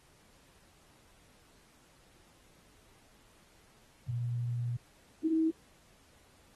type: tone pair in turn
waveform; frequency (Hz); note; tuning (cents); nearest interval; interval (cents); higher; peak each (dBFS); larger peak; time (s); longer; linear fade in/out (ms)
sine; 120 / 321; B2 / E4; -49 / -46; octave + perfect fourth; 1703; second; -31 / -25; second; 4.08-4.77 / 5.24-5.51; first; 10
effects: pink hiss -64 dBFS RMS until 6.55 s + AAC 32 kbps